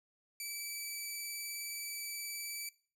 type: tone with vibrato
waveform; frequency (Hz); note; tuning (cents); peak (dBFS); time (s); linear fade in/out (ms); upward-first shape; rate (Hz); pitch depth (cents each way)
10% pulse; 2309; D7; -30; -31; 0.4-2.69; 2; triangle; 19; 15
effects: noise-tail reverb RT60 0.4 s tail -20 dB re dry